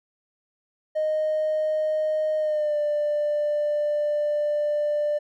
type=tone with pitch glide; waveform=triangle; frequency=619 to 592.8 Hz; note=D#5 to D5; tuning=-9 to +16 cents; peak=-18 dBFS; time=0.95-5.19 s; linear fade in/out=20 ms; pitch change=-75 cents; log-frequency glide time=2.38-2.77 s; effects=tanh soft clip ceiling -18 dBFS